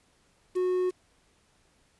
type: tone with quantisation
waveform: triangle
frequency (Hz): 365.6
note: F#4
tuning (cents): -21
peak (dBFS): -22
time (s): 0.55-0.91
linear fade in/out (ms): 20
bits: 8
effects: pink hiss -66 dBFS RMS until 1.99 s + resampled to 24000 Hz